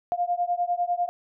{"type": "beating tone pair", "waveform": "sine", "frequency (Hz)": [699, 709], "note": ["F5", "F5"], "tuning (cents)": [1, 26], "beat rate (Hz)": 10, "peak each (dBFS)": -26, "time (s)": [0.12, 1.09], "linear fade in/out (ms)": 0, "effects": []}